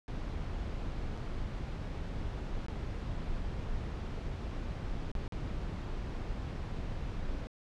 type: noise with dropouts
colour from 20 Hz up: brown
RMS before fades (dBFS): -37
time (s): 0.08-7.47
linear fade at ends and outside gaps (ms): 0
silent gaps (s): 1.17-1.175 / 2.664-2.684 / 5.116-5.152 / 5.279-5.323
effects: low-pass 5000 Hz 12 dB/octave